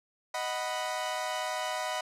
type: chord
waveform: sawtooth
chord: B major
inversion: first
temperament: equal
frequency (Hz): 622.3 / 740 / 987.8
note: D#5 / F#5 / B5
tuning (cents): 0 / 0 / 0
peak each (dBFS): -32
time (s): 0.34-2.01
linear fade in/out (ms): 5
effects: low-pass 10000 Hz 12 dB/octave